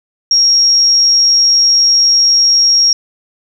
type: tone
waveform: sine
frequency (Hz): 5588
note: F8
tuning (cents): 0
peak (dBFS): -6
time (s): 0.31-2.93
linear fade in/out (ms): 2
effects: 7-bit